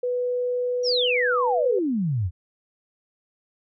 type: tone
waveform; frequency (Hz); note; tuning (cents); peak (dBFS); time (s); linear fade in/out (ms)
sine; 493.9; B4; 0; -22; 0.03-1.79; 5
type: exponential sweep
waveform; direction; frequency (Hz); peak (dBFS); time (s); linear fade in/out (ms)
sine; down; 5870 to 80.8; -21; 0.83-2.31; 50
effects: none